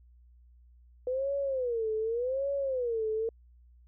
sine tone with vibrato, 493.9 Hz, B4, in tune, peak -28 dBFS, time 1.07-3.29 s, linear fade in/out 2 ms, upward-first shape sine, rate 0.86 Hz, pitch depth 220 cents each way, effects added 60 Hz sine -55 dBFS peak until 3.87 s

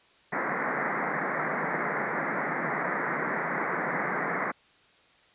white band-pass noise, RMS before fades -30 dBFS, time 0.32-4.52 s, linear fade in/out 10 ms, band 140 to 2100 Hz, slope 96 dB/octave, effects white hiss -60 dBFS RMS until 5.34 s + resampled to 8000 Hz

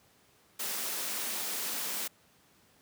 white high-pass noise, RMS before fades -35 dBFS, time 0.59-2.08 s, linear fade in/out 10 ms, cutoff 170 Hz, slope 96 dB/octave, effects pink hiss -64 dBFS RMS until 2.81 s + high-pass 100 Hz 12 dB/octave

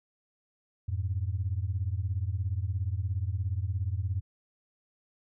sine beating tone pair, 87.31 / 104.31 Hz, F2 / G#2, 0 / +8 cents, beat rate 17 Hz, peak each -30 / -31 dBFS, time 0.88-4.21 s, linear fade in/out 10 ms, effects tanh soft clip ceiling -20 dBFS

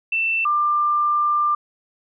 sine tone pair in turn, 2673 / 1190.7 Hz, E7 / D6, +23 / +23 cents, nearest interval octave + major second, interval 1400 cents, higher first, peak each -18 / -16 dBFS, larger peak second, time 0.12-0.45 / 0.45-1.55 s, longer second, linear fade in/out 5 ms, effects none

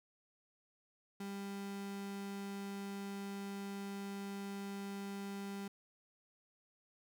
35% pulse tone, 198.6 Hz, G3, 23 cents sharp, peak -40 dBFS, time 1.2-5.68 s, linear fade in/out 5 ms, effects none

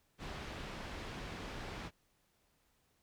pink low-pass noise, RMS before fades -45 dBFS, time 0.18-1.91 s, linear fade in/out 50 ms, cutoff 3800 Hz, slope 12 dB/octave, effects pink hiss -75 dBFS RMS until 3.02 s

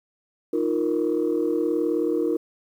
sine chord, Eb suspended second, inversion none, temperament just, 311.1 / 350 / 466.7 Hz, Eb4 / F4 / Bb4, 0 / +4 / +2 cents, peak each -24 dBFS, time 0.53-2.37 s, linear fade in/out 5 ms, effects tanh soft clip ceiling -14 dBFS + 9-bit

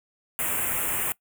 white band-stop noise, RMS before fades -27 dBFS, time 0.39-1.12 s, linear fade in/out 0 ms, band 2900 to 7700 Hz, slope 48 dB/octave, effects noise-tail reverb RT60 0.1 s tail -21 dB re dry

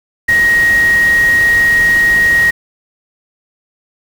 sine tone in noise, 1882 Hz, A#6, 16 cents sharp, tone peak -7 dBFS, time 0.28-2.51 s, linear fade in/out 10 ms, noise pink, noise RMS -24 dBFS, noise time 0.28-2.51 s, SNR +14 dB, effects none

